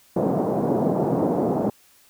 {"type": "band-pass noise", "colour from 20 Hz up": "pink", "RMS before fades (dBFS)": -22, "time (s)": [0.16, 1.7], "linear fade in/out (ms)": 5, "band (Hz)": [160, 740], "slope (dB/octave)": 24, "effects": ["white hiss -56 dBFS RMS until 2.09 s"]}